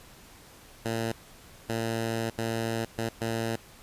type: tone bursts at uneven times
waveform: 10% pulse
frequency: 113.8 Hz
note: A#2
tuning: 41 cents flat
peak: -20 dBFS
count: 5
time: 0.85-1.12 / 1.69-2.3 / 2.38-2.85 / 2.98-3.09 / 3.21-3.56 s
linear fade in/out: 5 ms
effects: pink hiss -52 dBFS RMS until 3.82 s + resampled to 32000 Hz